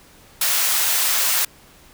white high-pass noise, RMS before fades -19 dBFS, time 0.41-1.45 s, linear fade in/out 5 ms, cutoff 790 Hz, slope 12 dB/octave, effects pink hiss -49 dBFS RMS until 1.93 s

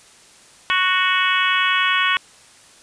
harmonic tone, 370 Hz, F#4, in tune, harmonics 3 / 4 / 5 / 6 / 7 / 8 / 9, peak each -21 / -22 / -23 / -24 / -24 / -25 / -26 dBFS, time 0.7-2.17 s, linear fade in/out 0 ms, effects white hiss -48 dBFS RMS until 2.82 s + resampled to 22050 Hz

